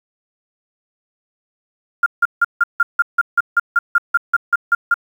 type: tone bursts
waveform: sine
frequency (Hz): 1400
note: F6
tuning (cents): +4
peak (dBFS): -9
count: 16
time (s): 2.03-4.942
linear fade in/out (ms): 5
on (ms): 32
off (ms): 160
effects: 7-bit

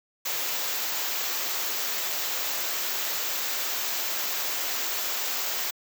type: band-stop noise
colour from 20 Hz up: white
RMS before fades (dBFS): -29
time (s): 0.25-5.71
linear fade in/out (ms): 10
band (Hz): 7900 to 12000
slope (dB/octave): 96
effects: high-pass 400 Hz 12 dB/octave

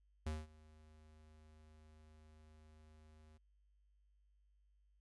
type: tone with ADSR envelope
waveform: square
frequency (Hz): 77.5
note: D#2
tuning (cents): -6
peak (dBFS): -38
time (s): 0.26-3.38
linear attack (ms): 7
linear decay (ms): 200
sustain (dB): -24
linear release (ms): 12
effects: added 50 Hz sine -70 dBFS peak until 5 s + resampled to 24000 Hz

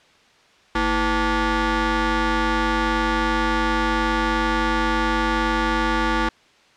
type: ring-modulated tone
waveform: 15% pulse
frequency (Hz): 277.2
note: C#4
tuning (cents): 0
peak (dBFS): -9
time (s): 0.75-6.29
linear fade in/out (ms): 5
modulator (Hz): 604
effects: white hiss -54 dBFS RMS until 6.76 s + low-pass 4000 Hz 12 dB/octave

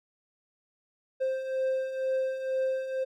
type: beating tone pair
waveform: triangle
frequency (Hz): 523.3 / 525.4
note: C5 / C5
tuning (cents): 0 / +7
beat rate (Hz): 2.1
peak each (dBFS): -33 / -26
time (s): 1.2-3.05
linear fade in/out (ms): 20
effects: none

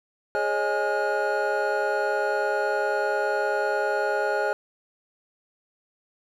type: tone cluster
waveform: triangle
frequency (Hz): 416.6 / 545 / 615 / 831 / 1434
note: G#4 / C#5 / D#5 / G#5 / F6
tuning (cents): +5 / -29 / -20 / +1 / +45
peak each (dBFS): -27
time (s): 0.35-4.53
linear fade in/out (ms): 0
effects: none

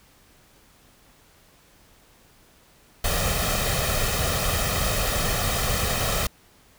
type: noise with comb filter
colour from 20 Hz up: pink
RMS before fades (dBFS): -24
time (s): 3.04-6.27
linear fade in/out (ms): 5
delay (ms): 1.6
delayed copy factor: +0.65
effects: pink hiss -56 dBFS RMS until 6.78 s

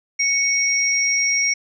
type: tone pair together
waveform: sine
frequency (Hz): 2220 / 5623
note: C#7 / F8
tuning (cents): +2 / +11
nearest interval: octave + major third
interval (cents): 1609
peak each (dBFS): -19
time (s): 0.19-1.54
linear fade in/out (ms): 10
effects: none

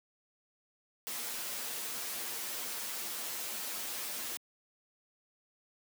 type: noise with comb filter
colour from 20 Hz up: white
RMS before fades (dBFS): -39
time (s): 1.07-4.37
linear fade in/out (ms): 0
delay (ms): 8.5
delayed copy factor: +0.9
effects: high-pass 200 Hz 12 dB/octave

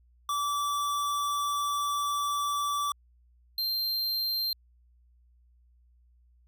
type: tone pair in turn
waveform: square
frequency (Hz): 1158 / 4163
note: D6 / C8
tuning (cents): -25 / -10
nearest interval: octave + minor seventh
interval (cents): 2215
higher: second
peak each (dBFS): -28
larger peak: neither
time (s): 0.29-2.92 / 3.58-4.53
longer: first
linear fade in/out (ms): 2
effects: added 60 Hz sine -59 dBFS peak until 6.47 s

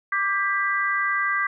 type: chord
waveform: sine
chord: G major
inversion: second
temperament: equal with one note detuned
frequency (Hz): 1174.7 / 1595.4 / 1975.5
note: D6 / G6 / B6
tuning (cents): 0 / +30 / 0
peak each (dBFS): -25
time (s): 0.12-1.47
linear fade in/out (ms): 5
effects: none

